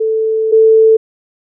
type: tone pair in turn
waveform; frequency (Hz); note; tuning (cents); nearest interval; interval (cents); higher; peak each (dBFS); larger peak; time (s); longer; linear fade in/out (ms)
sine; 441.1 / 442.7; A4 / A4; +4 / +11; unison; 7; second; -11 / -4; second; 0-0.52 / 0.52-0.97; first; 10
effects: none